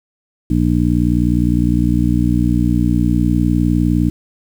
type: harmonic tone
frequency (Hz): 59.7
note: A#1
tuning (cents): +42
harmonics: 1 / 2 / 3 / 4 / 5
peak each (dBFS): -18 / -18 / -18 / -18 / -18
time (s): 0.5-4.1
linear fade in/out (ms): 5
effects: 7-bit